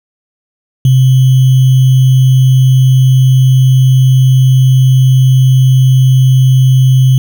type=tone with sample-and-hold; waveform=sine; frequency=130 Hz; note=C3; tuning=11 cents flat; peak=-3 dBFS; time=0.85-7.18 s; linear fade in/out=2 ms; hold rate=3150 Hz; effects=none